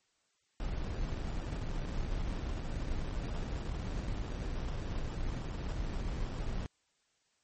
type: noise with sample-and-hold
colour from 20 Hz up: brown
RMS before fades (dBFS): -36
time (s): 0.6-6.66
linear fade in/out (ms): 0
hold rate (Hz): 2100
effects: white hiss -75 dBFS RMS until 7.43 s + MP3 32 kbps